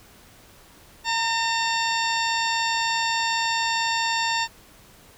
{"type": "harmonic tone with a mistuned harmonic", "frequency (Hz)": 907, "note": "A#5", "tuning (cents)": -48, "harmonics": [1, 2, 3, 4, 5, 6, 8], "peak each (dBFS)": [-25, -28, -30, -31, -32, -33, -34], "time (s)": [1.04, 4.48], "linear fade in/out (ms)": 50, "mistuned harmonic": 1, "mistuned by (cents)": 22, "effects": ["pink hiss -51 dBFS RMS until 5.17 s"]}